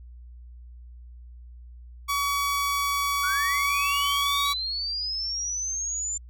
sawtooth tone, 1133 Hz, C#6, 37 cents sharp, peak -20 dBFS, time 2.08-4.54 s, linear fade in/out 20 ms
sine linear sweep, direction up, 1402 to 7200 Hz, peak -27 dBFS, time 3.23-6.18 s, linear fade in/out 10 ms
effects added 60 Hz sine -42 dBFS peak until 6.29 s

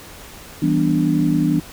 sine chord, E minor seventh, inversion none, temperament equal, 164.81 / 196 / 246.9 / 293.7 Hz, E3 / G3 / B3 / D4, 0 / 0 / 0 / 0 cents, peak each -19 / -24 / -21 / -18 dBFS, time 0.62-1.6 s, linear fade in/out 5 ms, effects pink hiss -39 dBFS RMS until 1.72 s

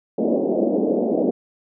pink band-pass noise, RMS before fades -20 dBFS, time 0.18-1.31 s, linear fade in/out 5 ms, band 210 to 640 Hz, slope 48 dB/octave, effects none

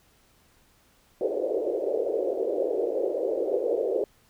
white band-pass noise, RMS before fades -27 dBFS, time 1.21-4.04 s, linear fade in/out 2 ms, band 360 to 560 Hz, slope 48 dB/octave, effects pink hiss -62 dBFS RMS until 4.29 s

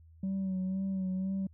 sine tone with vibrato, 189.7 Hz, F#3, 43 cents sharp, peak -28 dBFS, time 0.23-1.47 s, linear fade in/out 5 ms, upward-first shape sine, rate 2 Hz, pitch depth 36 cents each way, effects tanh soft clip ceiling -29 dBFS + added 81 Hz sine -54 dBFS peak until 1.53 s

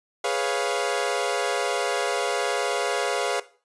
sawtooth chord, C# dominant seventh, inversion second, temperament equal, 415.3 / 493.9 / 554.4 / 698.5 Hz, G#4 / B4 / C#5 / E#5, 0 / 0 / 0 / 0 cents, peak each -25 dBFS, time 0.24-3.4 s, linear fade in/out 5 ms, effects noise-tail reverb RT60 0.4 s tail -17 dB re dry + resampled to 24000 Hz

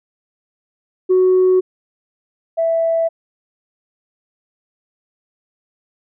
sine tone pair in turn, 370.3 / 659.8 Hz, F#4 / E5, +1 / +1 cents, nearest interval minor seventh, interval 1000 cents, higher second, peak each -8 / -13 dBFS, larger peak first, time 1.09-1.61 / 2.57-3.09 s, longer neither, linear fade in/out 20 ms, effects tanh soft clip ceiling -7 dBFS

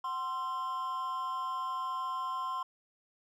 triangle tone with amplitude modulation, 1046.5 Hz, C6, in tune, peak -28 dBFS, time 0.04-2.63 s, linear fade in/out 5 ms, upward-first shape sine, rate 299 Hz, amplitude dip 65%, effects none

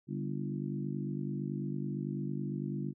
harmonic tone with a mistuned harmonic, 49 Hz, G1, in tune, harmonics 3 / 4 / 5 / 6 / 7, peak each -37 / -39 / -41 / -43 / -44 dBFS, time 0.07-2.94 s, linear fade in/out 50 ms, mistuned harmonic 3, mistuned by -42 cents, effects none

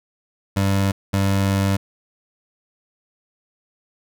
25% pulse tone bursts at uneven times, 98 Hz, G2, in tune, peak -13 dBFS, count 2, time 0.56-0.92 / 1.13-1.77 s, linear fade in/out 10 ms, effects none

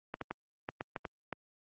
clicks, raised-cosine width 0.5 ms, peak -21 dBFS, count 8, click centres 0.141 / 0.213 / 0.31 / 0.689 / 0.809 / 0.962 / 1.052 / 1.327 s, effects high-pass 100 Hz 12 dB/octave + Opus 24 kbps

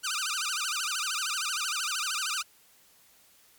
10% pulse tone with vibrato, 1353 Hz, E6, 45 cents sharp, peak -20 dBFS, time 0.03-2.43 s, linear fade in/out 20 ms, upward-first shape sine, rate 13 Hz, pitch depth 240 cents each way, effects white hiss -60 dBFS RMS until 3.58 s + MP3 96 kbps

